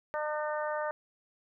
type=harmonic tone; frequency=302.4 Hz; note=D#4; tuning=49 cents flat; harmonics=2 / 3 / 4 / 5 / 6; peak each=-33 / -37 / -39 / -41 / -43 dBFS; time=0.14-0.91 s; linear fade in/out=0 ms; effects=none